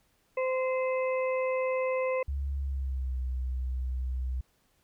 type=harmonic tone; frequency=517 Hz; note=C5; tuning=21 cents flat; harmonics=1 / 2 / 4 / 5; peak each=-27 / -36 / -39 / -42 dBFS; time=0.37-2.23 s; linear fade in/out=5 ms
type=tone with pitch glide; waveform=sine; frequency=69.3 to 63.55 Hz; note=C#2 to C2; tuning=0 to -50 cents; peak=-29 dBFS; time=2.28-4.41 s; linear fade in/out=5 ms; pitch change=-150 cents; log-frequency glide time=2.58-3.17 s
effects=pink hiss -70 dBFS RMS until 4.83 s